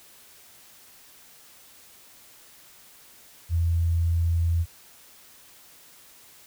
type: tone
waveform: sine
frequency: 84 Hz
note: E2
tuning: 33 cents sharp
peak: -20 dBFS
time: 3.49-4.66 s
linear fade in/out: 50 ms
effects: white hiss -52 dBFS RMS until 6.46 s